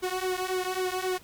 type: tone with flanger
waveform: sawtooth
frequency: 370 Hz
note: F#4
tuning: in tune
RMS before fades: -30 dBFS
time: 0.02-1.19 s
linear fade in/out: 20 ms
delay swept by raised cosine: 1.5 to 3.3 ms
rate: 3.7 Hz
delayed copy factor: -0.9
effects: pink hiss -54 dBFS RMS until 1.23 s